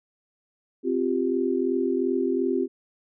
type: chord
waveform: sine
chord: C suspended fourth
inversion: none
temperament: equal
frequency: 261.6 / 349.2 / 392 Hz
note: C4 / F4 / G4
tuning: 0 / 0 / 0 cents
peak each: -26 dBFS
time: 0.83-2.68 s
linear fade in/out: 50 ms
effects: none